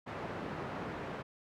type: band-pass noise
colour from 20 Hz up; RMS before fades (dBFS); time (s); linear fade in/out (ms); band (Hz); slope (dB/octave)
pink; -41; 0.06-1.23; 20; 130 to 1600; 12
effects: none